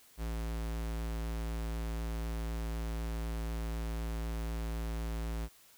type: tone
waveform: square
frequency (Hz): 56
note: A1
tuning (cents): +31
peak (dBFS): -35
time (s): 0.17-5.49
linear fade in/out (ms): 50
effects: white hiss -61 dBFS RMS until 5.77 s